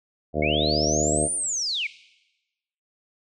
harmonic tone, 75.8 Hz, D#2, 45 cents flat, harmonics 1 / 2 / 3 / 4 / 5 / 6 / 7 / 8 / 9, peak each -30 / -30 / -30 / -30 / -30 / -30 / -30 / -30 / -30 dBFS, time 0.33-1.29 s, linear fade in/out 50 ms
sine linear two-way sweep, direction up then down, 2125 to 9397 to 2125 Hz, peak -24 dBFS, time 0.42-1.87 s, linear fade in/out 5 ms, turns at 1.34 s
effects noise-tail reverb RT60 1.0 s tail -18 dB re dry

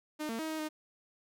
sawtooth tone with pitch steps, 305.1 / 227.2 / 316.8 / 314.7 / 308.1 Hz, D#4 / A#3 / D#4 / D#4 / D#4, -34 / -44 / +31 / +20 / -17 cents, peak -31 dBFS, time 0.19-0.69 s, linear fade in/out 20 ms, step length 100 ms, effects none

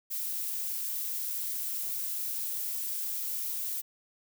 violet noise, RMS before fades -34 dBFS, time 0.1-3.82 s, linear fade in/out 20 ms, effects none

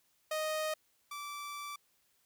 sawtooth tone pair in turn, 622 / 1163.4 Hz, D#5 / D6, -1 / -17 cents, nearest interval major seventh, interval 1084 cents, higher second, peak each -29 / -37 dBFS, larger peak first, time 0.31-0.74 / 1.11-1.76 s, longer second, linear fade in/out 5 ms, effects white hiss -73 dBFS RMS until 2.25 s

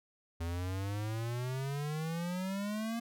square exponential sweep, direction up, 82.41 to 234.8 Hz, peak -35 dBFS, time 0.4-3 s, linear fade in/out 10 ms, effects none

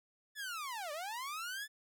sawtooth linear two-way sweep, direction down then up, 1760 to 570 to 1760 Hz, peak -36 dBFS, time 0.35-1.68 s, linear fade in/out 50 ms, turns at 0.92 s, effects none

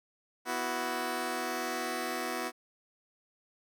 10% pulse chord, B suspended fourth, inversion none, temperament just, 246.9 / 329.3 / 370.4 Hz, B3 / E4 / F#4, 0 / -2 / +2 cents, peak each -29 / -29 / -28 dBFS, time 0.45-2.52 s, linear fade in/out 50 ms, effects none

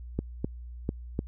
clicks, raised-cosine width 3 ms, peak -15 dBFS, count 4, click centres 0.19 / 0.445 / 0.891 / 1.191 s, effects added 60 Hz sine -39 dBFS peak until 1.27 s

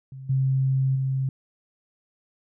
sine tone with level steps, 133.2 Hz, C3, 31 cents sharp, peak -36 / -19 / -22 dBFS, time 0.12-1.29 s, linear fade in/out 2 ms, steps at 0.29 / 0.95 s, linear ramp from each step 10 ms, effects none

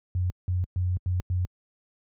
sine tone bursts at uneven times, 90.5 Hz, F#2, 38 cents flat, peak -22 dBFS, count 5, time 0.15-0.3 / 0.48-0.64 / 0.76-0.97 / 1.06-1.2 / 1.3-1.45 s, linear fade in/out 0 ms, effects high-pass 60 Hz 12 dB/octave

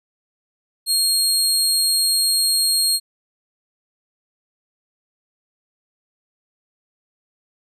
25% pulse tone, 4253 Hz, C8, 27 cents sharp, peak -11 dBFS, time 0.86-3 s, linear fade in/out 50 ms, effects none

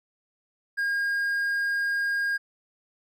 triangle tone, 1622 Hz, G#6, 41 cents flat, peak -22 dBFS, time 0.77-2.38 s, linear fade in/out 20 ms, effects none

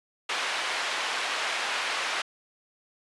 white band-pass noise, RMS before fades -30 dBFS, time 0.29-2.22 s, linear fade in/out 5 ms, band 650 to 2800 Hz, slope 12 dB/octave, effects resampled to 24000 Hz

